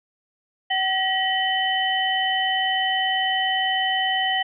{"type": "tone cluster", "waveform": "sine", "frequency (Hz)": [758, 1912, 3029], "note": ["F#5", "A#6", "F#7"], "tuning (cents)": [42, 43, 40], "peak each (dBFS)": -24, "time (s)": [0.7, 4.43], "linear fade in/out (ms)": 10, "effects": []}